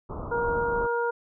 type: low-pass noise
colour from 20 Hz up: pink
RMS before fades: -35 dBFS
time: 0.09-0.87 s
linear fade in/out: 10 ms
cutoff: 1300 Hz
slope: 96 dB/octave
type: harmonic tone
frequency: 472.3 Hz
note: A#4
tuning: 23 cents sharp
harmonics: 1 / 2 / 3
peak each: -26 / -29 / -31 dBFS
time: 0.31-1.11 s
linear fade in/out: 10 ms
effects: none